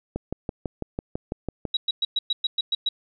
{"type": "click train", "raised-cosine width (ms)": 2, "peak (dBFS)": -14, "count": 10, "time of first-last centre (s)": [0.16, 1.653], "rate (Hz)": 6.03}
{"type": "tone bursts", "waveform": "sine", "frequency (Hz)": 3863, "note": "B7", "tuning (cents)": -39, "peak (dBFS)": -20, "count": 9, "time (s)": [1.74, 2.89], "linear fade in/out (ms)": 5, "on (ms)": 30, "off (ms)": 110}
{"effects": []}